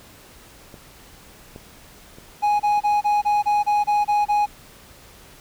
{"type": "clicks", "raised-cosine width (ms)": 2, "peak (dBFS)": [-27, -24, -29, -31, -32], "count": 5, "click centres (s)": [0.742, 1.561, 2.185, 2.594, 2.777]}
{"type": "tone bursts", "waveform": "triangle", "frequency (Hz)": 830.6, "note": "G#5", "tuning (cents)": 0, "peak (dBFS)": -14, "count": 10, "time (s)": [2.42, 4.463], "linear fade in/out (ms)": 20, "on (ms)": 180, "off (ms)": 27}
{"effects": ["pink hiss -47 dBFS RMS until 5.4 s"]}